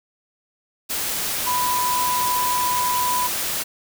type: tone in noise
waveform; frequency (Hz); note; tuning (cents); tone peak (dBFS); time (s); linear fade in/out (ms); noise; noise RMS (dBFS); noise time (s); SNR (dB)
sine; 991; B5; +6; -20; 1.46-3.28; 20; white; -25; 0.89-3.64; +2
effects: none